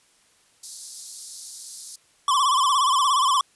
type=high-pass noise; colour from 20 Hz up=white; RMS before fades=-36 dBFS; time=0.63-1.96 s; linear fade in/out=5 ms; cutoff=4100 Hz; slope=48 dB/octave
type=tone with vibrato; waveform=square; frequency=1085 Hz; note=C#6; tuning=37 cents flat; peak=-18 dBFS; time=2.28-3.41 s; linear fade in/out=2 ms; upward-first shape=sine; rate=17 Hz; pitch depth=120 cents each way
effects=white hiss -60 dBFS RMS until 3.55 s + resampled to 24000 Hz